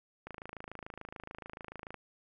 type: click train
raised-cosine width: 0.5 ms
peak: -28 dBFS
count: 46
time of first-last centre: 0.27-1.943 s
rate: 26.9 Hz
effects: none